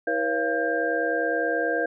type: tone cluster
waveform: sine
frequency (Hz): 324.3 / 481.5 / 551 / 687 / 1594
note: E4 / B4 / C#5 / F5 / G6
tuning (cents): -28 / -44 / -11 / -29 / +28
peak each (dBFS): -31 / -27 / -30 / -29 / -27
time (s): 0.07-1.86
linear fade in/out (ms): 5
effects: none